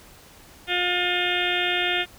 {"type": "harmonic tone", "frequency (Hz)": 356.2, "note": "F4", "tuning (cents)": 34, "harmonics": [1, 2, 4, 5, 6, 7, 8, 9, 10], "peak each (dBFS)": [-30, -30, -30, -30, -30, -30, -30, -30, -30], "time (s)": [0.67, 2.06], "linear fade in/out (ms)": 50, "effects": ["pink hiss -49 dBFS RMS until 2.18 s"]}